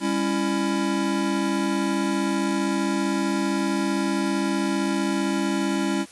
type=chord; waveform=square; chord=C# diminished; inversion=second; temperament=just; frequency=199.57 / 277.2 / 332.6 Hz; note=G3 / C#4 / E4; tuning=+31 / 0 / +16 cents; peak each=-27 dBFS; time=0-6.06 s; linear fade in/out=50 ms; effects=white hiss -47 dBFS RMS until 6.11 s + resampled to 24000 Hz